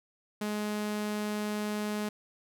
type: tone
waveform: sawtooth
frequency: 210 Hz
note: G#3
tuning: 19 cents sharp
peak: -27 dBFS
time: 0.41-2.09 s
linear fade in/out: 5 ms
effects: none